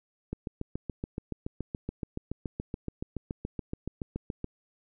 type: click train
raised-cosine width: 3 ms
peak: -20 dBFS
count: 30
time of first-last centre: 0.33-4.443 s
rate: 7.05 Hz
effects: none